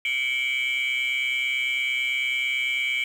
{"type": "tone cluster", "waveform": "sine", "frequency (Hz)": [2184, 2313, 2961, 3202], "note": ["C#7", "D7", "F#7", "G7"], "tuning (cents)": [-26, -27, 1, 36], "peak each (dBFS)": [-28, -23, -32, -32], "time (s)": [0.05, 3.04], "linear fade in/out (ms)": 2, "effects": ["tanh soft clip ceiling -18 dBFS", "8-bit"]}